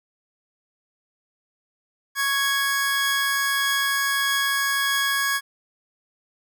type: tone pair together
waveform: sawtooth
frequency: 1108 / 1661.2 Hz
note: C#6 / G#6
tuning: -1 / 0 cents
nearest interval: perfect fifth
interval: 701 cents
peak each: -23 / -18 dBFS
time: 2.15-5.41 s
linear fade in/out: 50 ms
effects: none